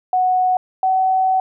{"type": "tone pair in turn", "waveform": "sine", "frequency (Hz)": [738, 754.8], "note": ["F#5", "F#5"], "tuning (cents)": [-5, 34], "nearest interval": "unison", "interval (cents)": 39, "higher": "second", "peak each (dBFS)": -13, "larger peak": "neither", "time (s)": [[0.13, 0.57], [0.83, 1.4]], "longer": "second", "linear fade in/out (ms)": 2, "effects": []}